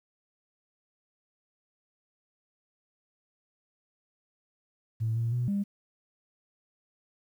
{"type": "tone with pitch steps", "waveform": "sine", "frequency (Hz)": [112.1, 115.7, 122.2, 200.8], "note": ["A2", "A#2", "B2", "G3"], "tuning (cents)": [33, -13, -18, 42], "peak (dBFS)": -25, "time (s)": [5, 5.64], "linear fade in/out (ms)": 20, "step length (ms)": 160, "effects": ["tanh soft clip ceiling -21 dBFS", "10-bit"]}